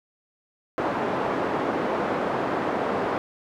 pink band-pass noise, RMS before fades -26 dBFS, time 0.78-3.18 s, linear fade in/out 0 ms, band 300 to 1100 Hz, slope 12 dB/octave, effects none

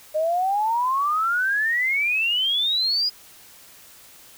sine exponential sweep, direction up, 606 to 4978 Hz, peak -19 dBFS, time 0.14-3.1 s, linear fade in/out 20 ms, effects white hiss -48 dBFS RMS until 4.37 s

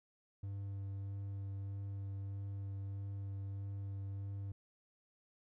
triangle tone with vibrato, 98.8 Hz, G2, 14 cents sharp, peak -38 dBFS, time 0.43-4.52 s, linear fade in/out 5 ms, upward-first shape sine, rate 1.6 Hz, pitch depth 10 cents each way, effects none

